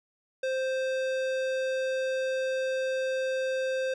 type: tone with tanh clipping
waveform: sine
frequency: 523.3 Hz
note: C5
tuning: in tune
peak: -29 dBFS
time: 0.43-3.94 s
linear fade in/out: 5 ms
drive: 18 dB
effects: none